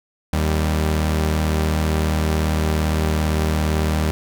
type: tone pair together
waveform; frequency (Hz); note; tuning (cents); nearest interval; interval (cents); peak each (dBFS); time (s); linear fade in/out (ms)
sawtooth; 77.81 / 195.9; D#2 / G3; +1 / -1; octave + major third; 1598; -14 / -21; 0.33-4.11; 0
effects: none